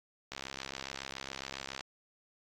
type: click train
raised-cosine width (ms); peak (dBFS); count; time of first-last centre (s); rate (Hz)
0.2; -22; 101; 0.32-1.808; 67.2
effects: AAC 48 kbps